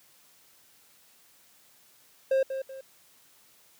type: tone with echo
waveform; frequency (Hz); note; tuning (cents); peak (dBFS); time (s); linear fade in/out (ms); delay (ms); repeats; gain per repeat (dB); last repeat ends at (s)
triangle; 533; C5; +32; -19; 2.31-2.43; 5; 190; 2; -9; 2.81
effects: white hiss -60 dBFS RMS until 3.79 s + high-pass 80 Hz 12 dB/octave